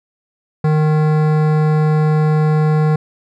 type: tone with hard clipping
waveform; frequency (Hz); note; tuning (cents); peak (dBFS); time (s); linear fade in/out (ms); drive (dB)
sine; 154; D#3; -17; -13; 0.64-2.96; 5; 16
effects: none